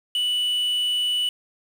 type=tone with quantisation; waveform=triangle; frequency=2960 Hz; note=F#7; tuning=in tune; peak=-19 dBFS; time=0.15-1.29 s; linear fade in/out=2 ms; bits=7; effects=none